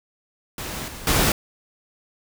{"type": "noise with level steps", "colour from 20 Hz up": "pink", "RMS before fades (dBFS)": [-31, -37, -19], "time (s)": [0.58, 1.32], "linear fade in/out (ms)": 2, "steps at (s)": [0.88, 1.07], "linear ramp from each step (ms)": 2, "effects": []}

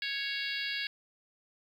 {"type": "harmonic tone with a mistuned harmonic", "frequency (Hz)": 554, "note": "C#5", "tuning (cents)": -1, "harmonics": [3, 4, 5, 6, 7, 8, 9], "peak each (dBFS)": [-38, -39, -40, -41, -41, -42, -43], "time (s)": [0.02, 0.87], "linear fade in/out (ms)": 2, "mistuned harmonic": 9, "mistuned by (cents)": -43, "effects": ["10-bit"]}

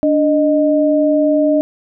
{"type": "tone pair together", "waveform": "sine", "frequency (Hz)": [292.5, 616.6], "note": ["D4", "D#5"], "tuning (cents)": [-7, -16], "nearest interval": "octave + minor second", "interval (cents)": 1291, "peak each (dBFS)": -13, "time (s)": [0.03, 1.61], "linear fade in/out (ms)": 0, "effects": []}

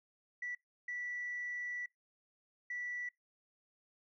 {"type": "tone bursts at uneven times", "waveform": "sine", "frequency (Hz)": 1959, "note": "B6", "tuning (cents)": -15, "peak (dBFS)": -37, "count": 3, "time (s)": [[0.42, 0.55], [0.88, 1.86], [2.7, 3.09]], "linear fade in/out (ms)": 5, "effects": ["noise-tail reverb RT60 0.2 s tail -26 dB re dry", "tanh soft clip ceiling -33 dBFS"]}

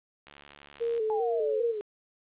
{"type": "click train", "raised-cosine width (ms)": 0.2, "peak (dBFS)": -30, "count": 52, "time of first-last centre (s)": [0.27, 0.978], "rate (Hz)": 72}
{"type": "tone with vibrato", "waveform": "sine", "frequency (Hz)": 450.5, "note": "A4", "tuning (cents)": 41, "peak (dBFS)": -26, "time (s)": [0.8, 1.72], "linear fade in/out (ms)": 20, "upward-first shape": "square", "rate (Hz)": 2.5, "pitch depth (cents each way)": 59}
{"type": "exponential sweep", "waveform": "sine", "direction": "down", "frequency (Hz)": [865, 405.7], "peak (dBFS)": -31, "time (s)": [1.1, 1.81], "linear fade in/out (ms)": 0}
{"effects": ["resampled to 8000 Hz", "10-bit"]}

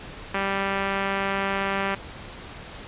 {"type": "tone", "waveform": "5% pulse", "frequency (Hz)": 196, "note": "G3", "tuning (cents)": 0, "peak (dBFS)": -12, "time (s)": [0.34, 1.95], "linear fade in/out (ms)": 5, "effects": ["pink hiss -40 dBFS RMS until 2.87 s", "resampled to 8000 Hz"]}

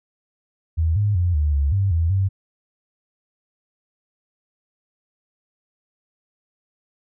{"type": "tone with pitch steps", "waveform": "sine", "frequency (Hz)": [81.1, 103.6, 88.1, 74.6, 70.6, 98.1, 82.7, 96.6], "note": ["E2", "G#2", "F2", "D2", "C#2", "G2", "E2", "G2"], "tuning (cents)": [-28, -4, 16, 28, 32, 2, 6, -25], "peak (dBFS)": -16, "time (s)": [0.77, 2.29], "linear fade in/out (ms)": 20, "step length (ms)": 190, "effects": []}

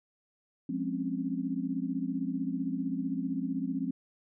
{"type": "chord", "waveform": "sine", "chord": "Db major seventh", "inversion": "first", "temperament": "equal with one note detuned", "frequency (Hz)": [176.95, 207.7, 261.6, 277.2], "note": ["F3", "Ab3", "C4", "Db4"], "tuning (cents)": [23, 0, 0, 0], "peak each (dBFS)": [-37, -38, -33, -36], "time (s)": [0.69, 3.91], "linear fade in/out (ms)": 5, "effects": []}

